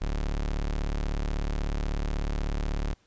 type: tone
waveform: 35% pulse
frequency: 36.3 Hz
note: D1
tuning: 19 cents flat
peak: -25 dBFS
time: 0.01-2.94 s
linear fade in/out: 10 ms
effects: pink hiss -66 dBFS RMS until 3.06 s + resampled to 16000 Hz